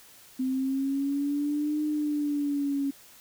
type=linear two-way sweep; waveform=sine; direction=up then down; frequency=257.5 to 303.3 to 276.2 Hz; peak=-25 dBFS; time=0.39-2.91 s; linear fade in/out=10 ms; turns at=1.83 s; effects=white hiss -53 dBFS RMS until 3.2 s